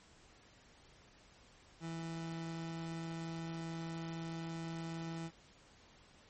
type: tone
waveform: 30% pulse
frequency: 164.81 Hz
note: E3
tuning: in tune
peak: -38 dBFS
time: 1.8-5.31 s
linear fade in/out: 50 ms
effects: pink hiss -63 dBFS RMS until 6.29 s + MP3 32 kbps